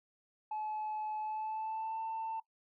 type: tone with pitch glide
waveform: sine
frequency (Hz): 858 to 892.9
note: A5 to A5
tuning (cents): -44 to +25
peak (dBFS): -34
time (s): 0.51-2.4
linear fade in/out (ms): 5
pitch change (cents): +69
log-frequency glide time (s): 1.19-2.02
effects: noise-tail reverb RT60 0.1 s tail -20 dB re dry + tanh soft clip ceiling -33 dBFS